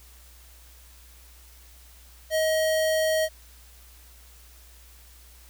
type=tone; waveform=square; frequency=632 Hz; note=D#5; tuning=27 cents sharp; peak=-22 dBFS; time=2.3-3.29 s; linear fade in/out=50 ms; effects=added 60 Hz sine -50 dBFS peak until 5.49 s + white hiss -54 dBFS RMS until 5.49 s